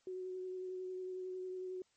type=tone with vibrato; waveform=sine; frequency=370 Hz; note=F#4; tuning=in tune; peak=-40 dBFS; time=0.07-1.82 s; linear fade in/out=2 ms; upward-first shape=sine; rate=11 Hz; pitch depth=15 cents each way; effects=white hiss -75 dBFS RMS until 1.96 s + MP3 32 kbps